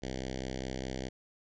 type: tone with notch filter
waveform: 5% pulse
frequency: 64.9 Hz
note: C2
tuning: 13 cents flat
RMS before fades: -38 dBFS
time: 0.02-1.09 s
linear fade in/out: 10 ms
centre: 1100 Hz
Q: 0.69
effects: resampled to 16000 Hz